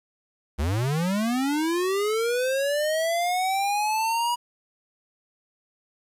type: linear sweep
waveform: square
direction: up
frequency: 65.41 to 969 Hz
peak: -23 dBFS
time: 0.58-4.36 s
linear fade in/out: 20 ms
effects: resampled to 32000 Hz + 9-bit